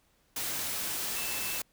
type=tone in noise; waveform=sine; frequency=2646 Hz; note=E7; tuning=6 cents sharp; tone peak=-40 dBFS; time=1.16-1.59 s; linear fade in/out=5 ms; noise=white; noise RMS=-34 dBFS; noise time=0.36-1.62 s; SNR=-9 dB; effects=pink hiss -69 dBFS RMS until 1.72 s